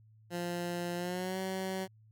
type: tone with pitch glide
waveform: 15% pulse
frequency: 174.5 to 189.2 Hz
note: F3 to F#3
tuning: -1 to +39 cents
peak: -28 dBFS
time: 0.3-1.88 s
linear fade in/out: 50 ms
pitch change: +140 cents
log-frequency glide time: 0.96-1.39 s
effects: added 109 Hz sine -58 dBFS peak until 2.11 s